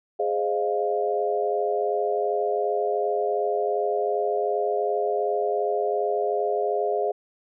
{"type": "chord", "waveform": "sine", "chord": "F minor seventh", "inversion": "first", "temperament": "equal with one note detuned", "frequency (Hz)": [415.3, 523.3, 615.8, 698.5], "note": ["Ab4", "C5", "Eb5", "F5"], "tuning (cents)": [0, 0, -18, 0], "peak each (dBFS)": [-25, -30, -29, -27], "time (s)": [0.19, 7.12], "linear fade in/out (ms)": 10, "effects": []}